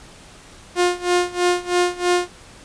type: tone with tremolo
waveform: sawtooth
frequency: 355.3 Hz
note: F4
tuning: 30 cents sharp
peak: -10 dBFS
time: 0.75-2.29 s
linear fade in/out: 50 ms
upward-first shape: sine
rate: 3.1 Hz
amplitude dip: 90%
effects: pink hiss -44 dBFS RMS until 2.64 s + resampled to 22050 Hz